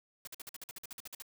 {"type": "noise bursts", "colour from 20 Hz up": "white", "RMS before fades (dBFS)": -45, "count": 14, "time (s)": [0.25, 1.222], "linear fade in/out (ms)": 2, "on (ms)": 23, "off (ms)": 50, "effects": []}